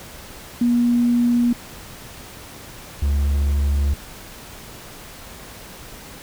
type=tone pair in turn; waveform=sine / triangle; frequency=239.9 / 70.87 Hz; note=A#3 / C#2; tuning=+50 / +39 cents; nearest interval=octave + major sixth; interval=2111 cents; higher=first; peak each=-14 dBFS; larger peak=neither; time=0.61-1.53 / 3.02-3.94 s; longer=neither; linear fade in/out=5 ms; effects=pink hiss -39 dBFS RMS until 6.22 s